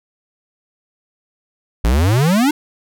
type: exponential sweep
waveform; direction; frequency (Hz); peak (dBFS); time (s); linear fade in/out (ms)
square; up; 51.91 to 311.1; -12; 1.84-2.51; 5
effects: none